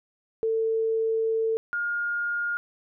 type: tone pair in turn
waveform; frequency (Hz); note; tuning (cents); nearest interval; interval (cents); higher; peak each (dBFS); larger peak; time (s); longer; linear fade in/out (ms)
sine; 447.1 / 1419.5; A4 / F6; +28 / +28; octave + minor sixth; 2000; second; -22 / -25; first; 0.43-1.57 / 1.73-2.57; first; 0
effects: none